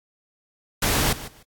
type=noise with echo; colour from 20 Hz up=pink; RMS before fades=-21 dBFS; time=0.82-1.13 s; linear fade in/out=5 ms; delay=150 ms; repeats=2; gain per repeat=-15 dB; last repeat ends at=1.43 s; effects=AAC 64 kbps